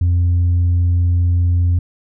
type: tone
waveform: sine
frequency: 87.5 Hz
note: F2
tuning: 4 cents sharp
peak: -9 dBFS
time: 0.01-1.79 s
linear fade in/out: 5 ms
effects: tanh soft clip ceiling -10 dBFS